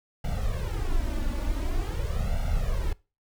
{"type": "noise with flanger", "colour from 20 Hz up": "brown", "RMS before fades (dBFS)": -27, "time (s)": [0.24, 2.93], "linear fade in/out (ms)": 5, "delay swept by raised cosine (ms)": [1.4, 3.5], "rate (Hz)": 0.46, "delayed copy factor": 1, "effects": ["noise-tail reverb RT60 0.3 s tail -22 dB re dry"]}